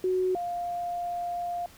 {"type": "tone pair in turn", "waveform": "sine", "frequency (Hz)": [370, 700.7], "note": ["F#4", "F5"], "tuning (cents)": [0, 6], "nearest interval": "major seventh", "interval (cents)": 1106, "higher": "second", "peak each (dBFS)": [-23, -29], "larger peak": "first", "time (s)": [[0.04, 0.35], [0.35, 1.66]], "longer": "second", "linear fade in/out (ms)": 2, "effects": ["pink hiss -53 dBFS RMS until 1.77 s"]}